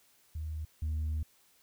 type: tone pair in turn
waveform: sine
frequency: 77.78 / 77.38 Hz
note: D#2 / D#2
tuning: 0 / -9 cents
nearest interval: unison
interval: 9 cents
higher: first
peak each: -34 / -28 dBFS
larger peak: second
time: 0.35-0.65 / 0.82-1.23 s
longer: second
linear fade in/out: 5 ms
effects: tanh soft clip ceiling -29 dBFS + white hiss -66 dBFS RMS until 1.62 s